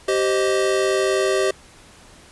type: chord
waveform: square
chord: C minor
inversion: second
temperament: equal with one note detuned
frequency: 387.7 / 523.3 / 622.3 Hz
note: G4 / C5 / Eb5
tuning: -19 / 0 / 0 cents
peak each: -20 / -25 / -24 dBFS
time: 0.08-1.51 s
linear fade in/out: 5 ms
effects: pink hiss -47 dBFS RMS until 2.31 s + resampled to 24000 Hz